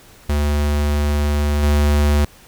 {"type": "tone with level steps", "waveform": "square", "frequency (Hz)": 73.42, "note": "D2", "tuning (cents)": 0, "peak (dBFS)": [-16, -13], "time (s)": [0.29, 2.25], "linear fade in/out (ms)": 5, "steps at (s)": 1.63, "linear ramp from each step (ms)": 2, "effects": ["pink hiss -46 dBFS RMS until 2.47 s"]}